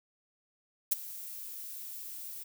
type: noise with ADSR envelope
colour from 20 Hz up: violet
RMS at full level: -24 dBFS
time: 0.91-2.44 s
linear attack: 12 ms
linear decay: 18 ms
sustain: -19 dB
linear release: 16 ms
effects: none